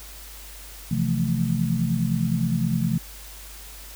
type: chord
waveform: sine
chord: F major seventh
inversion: second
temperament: equal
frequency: 130.81 / 164.81 / 174.61 / 220 Hz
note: C3 / E3 / F3 / A3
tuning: 0 / 0 / 0 / 0 cents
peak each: -26 dBFS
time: 0.91-2.98 s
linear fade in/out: 5 ms
effects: added 50 Hz sine -42 dBFS peak until 3.95 s + white hiss -43 dBFS RMS until 3.95 s